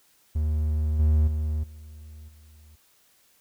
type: tone with level steps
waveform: triangle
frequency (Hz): 76.6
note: D#2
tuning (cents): -27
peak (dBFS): -20 / -15 / -22 / -39 / -47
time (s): 0.35-2.76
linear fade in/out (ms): 10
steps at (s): 0.99 / 1.27 / 1.63 / 2.28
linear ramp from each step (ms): 10
effects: white hiss -62 dBFS RMS until 3.4 s